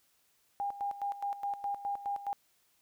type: tone with tremolo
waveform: sine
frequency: 806 Hz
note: G5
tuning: 48 cents sharp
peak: -31 dBFS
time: 0.6-2.33 s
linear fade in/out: 0 ms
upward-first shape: square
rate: 4.8 Hz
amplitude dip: 75%
effects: white hiss -71 dBFS RMS until 2.81 s